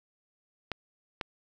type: clicks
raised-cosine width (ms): 0.3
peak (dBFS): -16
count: 2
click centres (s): 0.717 / 1.212
effects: none